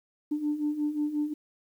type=beating tone pair; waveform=sine; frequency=293.7 / 299.3 Hz; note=D4 / D4; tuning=0 / +33 cents; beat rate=5.6 Hz; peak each=-32 / -27 dBFS; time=0.31-1.34 s; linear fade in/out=10 ms; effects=tanh soft clip ceiling -20 dBFS + 10-bit